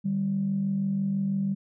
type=tone pair together; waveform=sine; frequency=149.96 / 196 Hz; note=D3 / G3; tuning=+36 / 0 cents; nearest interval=perfect fourth; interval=464 cents; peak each=-33 / -24 dBFS; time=0.04-1.55 s; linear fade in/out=20 ms; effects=tanh soft clip ceiling -17 dBFS